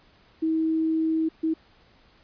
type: tone bursts at uneven times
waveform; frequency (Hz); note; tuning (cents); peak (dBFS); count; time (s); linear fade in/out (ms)
sine; 320.4; E4; -49; -21; 2; 0.42-1.29 / 1.43-1.54; 10
effects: pink hiss -58 dBFS RMS until 2.23 s + resampled to 11025 Hz